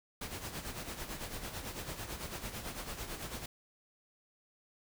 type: noise with tremolo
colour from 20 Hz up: pink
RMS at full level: -40 dBFS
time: 0.21-3.46 s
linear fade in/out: 5 ms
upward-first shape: sine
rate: 9 Hz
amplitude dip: 60%
effects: none